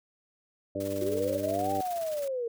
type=harmonic tone; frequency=98.5 Hz; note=G2; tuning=9 cents sharp; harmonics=1 / 2 / 3 / 4 / 5 / 6; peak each=-40 / -42 / -35 / -39 / -38 / -33 dBFS; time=0.75-1.81 s; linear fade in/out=5 ms
type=noise with tremolo; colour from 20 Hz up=white; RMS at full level=-44 dBFS; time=0.8-2.28 s; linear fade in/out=5 ms; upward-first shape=square; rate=19 Hz; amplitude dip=50%
type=linear two-way sweep; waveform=sine; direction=up then down; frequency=352.7 to 788 to 455.2 Hz; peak=-29 dBFS; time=1.01-2.48 s; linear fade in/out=5 ms; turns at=1.73 s
effects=none